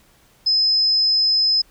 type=tone; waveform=sine; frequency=5100 Hz; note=D#8; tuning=42 cents sharp; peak=-14 dBFS; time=0.46-1.62 s; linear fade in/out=10 ms; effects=pink hiss -55 dBFS RMS until 1.7 s

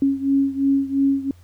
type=beating tone pair; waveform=sine; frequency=273.9 / 276.8 Hz; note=C#4 / C#4; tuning=-21 / -2 cents; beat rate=2.9 Hz; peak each=-18 / -21 dBFS; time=0.02-1.31 s; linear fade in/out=2 ms; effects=added 88 Hz sine -45 dBFS peak until 1.43 s + pink hiss -58 dBFS RMS until 1.43 s

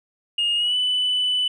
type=tone with pitch glide; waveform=sine; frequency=2846 to 2991 Hz; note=F7 to F#7; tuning=+32 to +18 cents; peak=-17 dBFS; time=0.38-1.48 s; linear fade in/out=5 ms; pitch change=+86 cents; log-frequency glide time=0.56-0.76 s; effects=tanh soft clip ceiling -16 dBFS

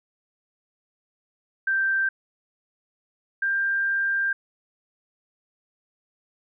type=tone pair in turn; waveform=sine; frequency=1568 / 1589 Hz; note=G6 / G6; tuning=0 / +23 cents; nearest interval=unison; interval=23 cents; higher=second; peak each=-20 / -21 dBFS; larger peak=first; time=1.67-2.09 / 3.42-4.33 s; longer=second; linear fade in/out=5 ms; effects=none

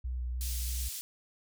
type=tone with vibrato; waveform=sine; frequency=61.74 Hz; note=B1; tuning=in tune; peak=-32 dBFS; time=0.04-0.89 s; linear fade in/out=10 ms; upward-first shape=square; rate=3.2 Hz; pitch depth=18 cents each way
type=band-pass noise; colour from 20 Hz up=white; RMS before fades=-40 dBFS; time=0.41-1.01 s; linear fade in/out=0 ms; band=3900 to 15000 Hz; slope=12 dB/octave
effects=none

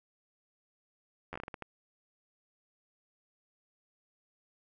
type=slowing click train; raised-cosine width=0.5 ms; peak=-25 dBFS; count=9; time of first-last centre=1.33-1.623 s; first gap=11 ms; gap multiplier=1.33; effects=none

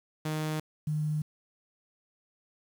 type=tone pair in turn; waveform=sawtooth / sine; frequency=155 / 152.16 Hz; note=D#3 / D#3; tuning=-6 / -38 cents; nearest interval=unison; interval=32 cents; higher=first; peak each=-26 / -27 dBFS; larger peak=first; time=0.25-0.6 / 0.87-1.22 s; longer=neither; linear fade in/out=5 ms; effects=9-bit

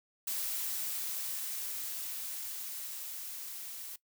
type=noise with level ramp; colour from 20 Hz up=blue; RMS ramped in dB=-35 to -44 dBFS; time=0.27-3.96 s; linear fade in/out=5 ms; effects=noise-tail reverb RT60 0.1 s tail -19 dB re dry

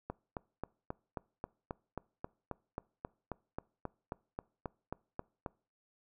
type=click train; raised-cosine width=1 ms; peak=-24 dBFS; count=21; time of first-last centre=0.1-5.462 s; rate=3.73 Hz; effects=noise-tail reverb RT60 0.4 s tail -24 dB re dry

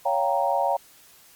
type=chord; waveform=sine; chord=G half-diminished seventh; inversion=second; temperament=equal with one note detuned; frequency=561.1 / 698.5 / 784 / 932.3 Hz; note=Db5 / F5 / G5 / Bb5; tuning=+21 / 0 / 0 / 0 cents; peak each=-26 dBFS; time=0.05-0.77 s; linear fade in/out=10 ms; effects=white hiss -53 dBFS RMS until 1.35 s + Opus 48 kbps

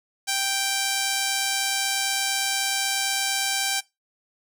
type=tone with amplitude modulation; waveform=5% pulse; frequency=784 Hz; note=G5; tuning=in tune; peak=-10 dBFS; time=0.27-3.81 s; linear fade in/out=20 ms; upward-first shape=sine; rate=129 Hz; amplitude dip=25%; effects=noise-tail reverb RT60 0.2 s tail -20 dB re dry

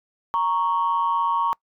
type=tone pair together; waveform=sine; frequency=932.3 / 1108.7 Hz; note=A#5 / C#6; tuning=0 / 0 cents; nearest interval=minor third; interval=300 cents; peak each=-21 dBFS; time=0.34-1.53 s; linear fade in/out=0 ms; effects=noise-tail reverb RT60 0.1 s tail -26 dB re dry + tanh soft clip ceiling -13 dBFS

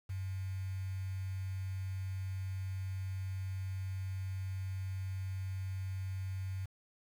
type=tone with quantisation; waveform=sine; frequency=95 Hz; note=F#2; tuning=46 cents sharp; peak=-36 dBFS; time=0.09-6.66 s; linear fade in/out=10 ms; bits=9; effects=none

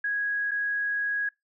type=tone with dropouts; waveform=sine; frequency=1657 Hz; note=G#6; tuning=4 cents flat; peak=-25 dBFS; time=0.04-1.29 s; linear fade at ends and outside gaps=5 ms; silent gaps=0.511-0.515 s; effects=noise-tail reverb RT60 0.2 s tail -24 dB re dry

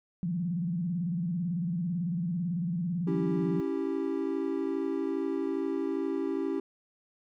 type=tone with vibrato; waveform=sine; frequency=173 Hz; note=F3; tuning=16 cents flat; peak=-28 dBFS; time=0.23-3.6 s; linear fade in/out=0 ms; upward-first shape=square; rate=18 Hz; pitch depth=110 cents each way
type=chord; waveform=triangle; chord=C# diminished; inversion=none; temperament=equal; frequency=277.2 / 329.6 / 392 Hz; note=C#4 / E4 / G4; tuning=0 / 0 / 0 cents; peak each=-31 dBFS; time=3.07-6.6 s; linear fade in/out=5 ms
effects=none

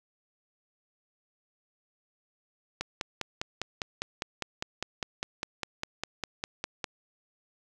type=click train; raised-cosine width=0.2 ms; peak=-14 dBFS; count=21; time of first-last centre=2.81-6.842 s; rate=4.96 Hz; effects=none

